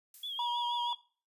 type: noise with exponential decay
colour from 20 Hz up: violet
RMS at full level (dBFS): -48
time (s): 0.14-0.79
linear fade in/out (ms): 2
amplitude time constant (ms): 140
type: tone with vibrato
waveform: sine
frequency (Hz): 3322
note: G#7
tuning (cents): 0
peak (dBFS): -36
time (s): 0.23-0.95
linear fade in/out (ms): 5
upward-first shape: triangle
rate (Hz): 6.3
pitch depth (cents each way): 86
type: tone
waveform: triangle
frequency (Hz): 958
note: A#5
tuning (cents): +47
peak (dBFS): -29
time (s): 0.39-0.93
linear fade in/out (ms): 2
effects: noise-tail reverb RT60 0.4 s tail -19 dB re dry + resampled to 32000 Hz